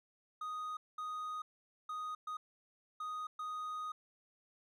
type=tone bursts at uneven times; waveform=triangle; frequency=1244.5 Hz; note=D#6; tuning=in tune; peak=-37 dBFS; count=6; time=0.41-0.77 / 0.98-1.42 / 1.89-2.15 / 2.27-2.37 / 3-3.27 / 3.39-3.92 s; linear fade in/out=5 ms; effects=none